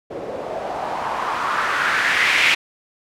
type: noise with low-pass filter sweep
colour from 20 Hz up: blue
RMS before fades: -21 dBFS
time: 0.1-2.55 s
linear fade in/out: 10 ms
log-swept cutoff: 460 to 2500 Hz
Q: 2.9
effects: none